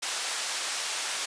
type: band-pass noise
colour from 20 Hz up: white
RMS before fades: -32 dBFS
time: 0.02-1.26 s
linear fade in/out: 10 ms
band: 640 to 7800 Hz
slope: 12 dB/octave
effects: resampled to 22050 Hz